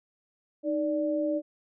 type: tone pair together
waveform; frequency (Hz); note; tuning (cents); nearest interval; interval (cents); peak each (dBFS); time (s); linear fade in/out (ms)
sine; 309.5 / 584.6; D#4 / D5; -9 / -8; major seventh; 1101; -28; 0.63-1.42; 50
effects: none